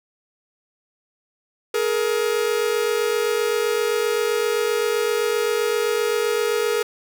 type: tone pair together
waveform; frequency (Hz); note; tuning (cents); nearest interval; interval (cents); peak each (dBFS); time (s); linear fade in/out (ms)
45% pulse; 422.3 / 470; G#4 / A#4; +29 / +14; major second; 185; -22; 1.74-6.83; 5
effects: none